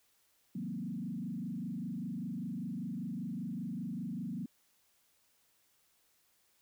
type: tone with frequency modulation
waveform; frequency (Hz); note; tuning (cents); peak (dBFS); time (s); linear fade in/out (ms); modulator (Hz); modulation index
sine; 207.7; G#3; 0; -36; 0.55-4.46; 5; 25.1; 2
effects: white hiss -72 dBFS RMS until 6.61 s